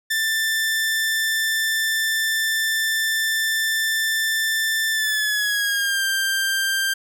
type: tone with pitch glide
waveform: sawtooth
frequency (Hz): 1775 to 1581.3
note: A6 to G6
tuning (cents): +15 to +15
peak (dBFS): -16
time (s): 0.1-6.94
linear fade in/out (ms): 10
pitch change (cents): -200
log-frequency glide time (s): 4.91-6.04
effects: none